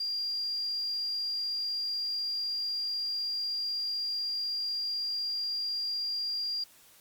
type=tone; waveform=sine; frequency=4784 Hz; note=D8; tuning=31 cents sharp; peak=-30 dBFS; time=0-6.64 s; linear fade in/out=5 ms; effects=white hiss -58 dBFS RMS until 7 s + Opus 48 kbps